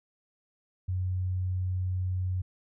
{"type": "tone", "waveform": "sine", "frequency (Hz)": 92, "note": "F#2", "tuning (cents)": -9, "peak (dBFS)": -27, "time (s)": [0.88, 2.42], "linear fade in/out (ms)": 10, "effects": []}